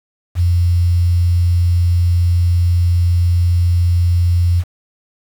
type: tone with quantisation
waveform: sine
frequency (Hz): 87.31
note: F2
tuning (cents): 0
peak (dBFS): -10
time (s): 0.35-4.64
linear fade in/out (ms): 50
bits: 6
effects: none